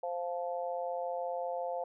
harmonic tone, 174.5 Hz, F3, 1 cent flat, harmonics 3 / 4 / 5, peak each -36 / -37 / -42 dBFS, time 0.03-1.84 s, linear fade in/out 5 ms, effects none

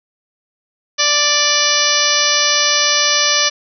harmonic tone, 587.3 Hz, D5, in tune, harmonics 1 / 2 / 3 / 4 / 5 / 6 / 7 / 8 / 9 / 10, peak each -24 / -22 / -21 / -22 / -21 / -22 / -22 / -21 / -20 / -18 dBFS, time 0.98-3.5 s, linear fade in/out 20 ms, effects none

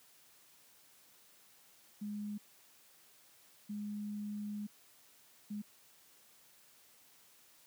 sine tone bursts at uneven times, 207.7 Hz, G#3, in tune, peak -38 dBFS, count 3, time 2.01-2.38 / 3.69-4.67 / 5.5-5.62 s, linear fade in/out 10 ms, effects white hiss -64 dBFS RMS until 7.66 s + high-pass 100 Hz 12 dB/octave

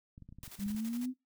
clicks, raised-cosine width 5 ms, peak -38 dBFS, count 11, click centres 0.179 / 0.223 / 0.29 / 0.325 / 0.386 / 0.436 / 0.478 / 0.593 / 0.663 / 0.702 / 0.748 s
white noise with tremolo, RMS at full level -49 dBFS, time 0.43-1.06 s, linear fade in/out 0 ms, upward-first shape square, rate 12 Hz, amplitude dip 65%
sine exponential sweep, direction up, 195.3 to 261.6 Hz, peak -33 dBFS, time 0.58-1.14 s, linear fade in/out 50 ms
effects noise-tail reverb RT60 0.2 s tail -19 dB re dry

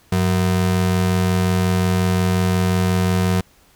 square ring-modulated tone, 140 Hz, C#3, 18 cents sharp, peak -13 dBFS, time 0.12-3.41 s, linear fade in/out 5 ms, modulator 42.8 Hz, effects pink hiss -54 dBFS RMS until 3.75 s

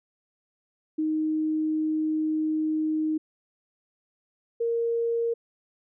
sine tone pair in turn, 311.6 / 464.9 Hz, D#4 / A#4, +3 / -5 cents, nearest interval perfect fifth, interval 692 cents, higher second, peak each -23 dBFS, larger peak neither, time 0.98-3.18 / 4.6-5.34 s, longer first, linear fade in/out 10 ms, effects none

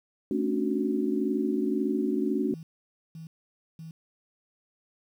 sine chord, D major seventh, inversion second, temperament equal with one note detuned, 220 / 271.8 / 293.7 / 370 Hz, A3 / C#4 / D4 / F#4, 0 / -34 / 0 / 0 cents, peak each -30 dBFS, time 0.31-2.54 s, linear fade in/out 2 ms
sine tone bursts, 161.8 Hz, E3, 32 cents flat, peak -39 dBFS, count 3, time 2.51-3.91 s, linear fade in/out 2 ms, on 120 ms, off 520 ms
effects 10-bit

